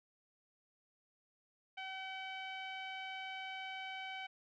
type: tone with low-pass filter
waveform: sawtooth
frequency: 762 Hz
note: G5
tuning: 49 cents flat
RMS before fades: -45 dBFS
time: 1.77-4.27 s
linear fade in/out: 10 ms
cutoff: 2700 Hz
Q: 6.3
effects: none